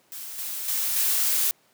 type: noise with level steps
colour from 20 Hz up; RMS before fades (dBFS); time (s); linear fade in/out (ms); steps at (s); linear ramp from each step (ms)
blue; -37 / -32 / -26 / -23; 0.12-1.51; 0; 0.38 / 0.68 / 0.96; 2
effects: pink hiss -62 dBFS RMS until 1.73 s + high-pass 200 Hz 12 dB/octave